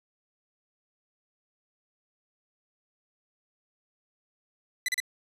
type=tone bursts; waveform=sawtooth; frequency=2000 Hz; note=B6; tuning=21 cents sharp; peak=-22 dBFS; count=3; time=4.86-5.002 s; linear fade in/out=2 ms; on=24 ms; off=35 ms; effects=resampled to 32000 Hz